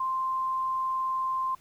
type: tone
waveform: sine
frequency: 1046.5 Hz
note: C6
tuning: in tune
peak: -26 dBFS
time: 0-1.55 s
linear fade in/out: 5 ms
effects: pink hiss -60 dBFS RMS until 1.6 s